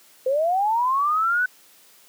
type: linear sweep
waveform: sine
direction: up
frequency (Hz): 502 to 1513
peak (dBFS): -18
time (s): 0.26-1.46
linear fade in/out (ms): 5
effects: white hiss -53 dBFS RMS until 2.08 s + high-pass 200 Hz 12 dB/octave